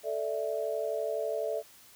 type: chord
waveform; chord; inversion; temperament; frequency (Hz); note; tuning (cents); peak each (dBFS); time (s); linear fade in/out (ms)
sine; A suspended fourth; none; equal; 440 / 587.3 / 659.3; A4 / D5 / E5; 0 / 0 / 0; -34; 0.03-1.63; 50
effects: white hiss -56 dBFS RMS until 1.95 s